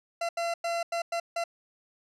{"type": "tone bursts at uneven times", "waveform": "40% pulse", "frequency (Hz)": 680, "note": "F5", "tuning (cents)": -46, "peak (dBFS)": -27, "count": 6, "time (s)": [[0.21, 0.29], [0.37, 0.54], [0.64, 0.83], [0.92, 1.02], [1.12, 1.2], [1.36, 1.44]], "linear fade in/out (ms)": 5, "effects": ["low-pass 8000 Hz 12 dB/octave"]}